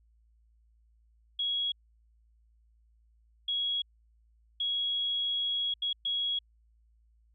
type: tone bursts at uneven times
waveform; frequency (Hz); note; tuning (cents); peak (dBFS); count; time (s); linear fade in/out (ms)
sine; 3322; G#7; 0; -28; 5; 1.39-1.72 / 3.48-3.82 / 4.6-5.74 / 5.82-5.93 / 6.05-6.39; 5
effects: added 56 Hz sine -62 dBFS peak until 7.34 s